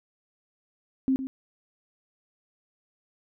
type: tone with echo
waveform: sine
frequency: 264.5 Hz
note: C4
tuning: 19 cents sharp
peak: -20 dBFS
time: 1.08-1.16 s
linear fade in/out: 0 ms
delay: 110 ms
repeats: 1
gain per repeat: -10 dB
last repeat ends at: 1.27 s
effects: none